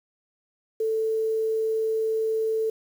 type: tone with quantisation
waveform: sine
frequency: 442.3 Hz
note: A4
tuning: 9 cents sharp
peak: -22 dBFS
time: 0.8-2.7 s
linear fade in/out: 5 ms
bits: 8
effects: none